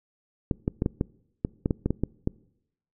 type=clicks; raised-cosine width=3 ms; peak=-11 dBFS; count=12; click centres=0.512 / 0.679 / 0.821 / 0.861 / 1.011 / 1.449 / 1.659 / 1.708 / 1.86 / 1.906 / 2.036 / 2.274 s; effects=noise-tail reverb RT60 0.8 s tail -24 dB re dry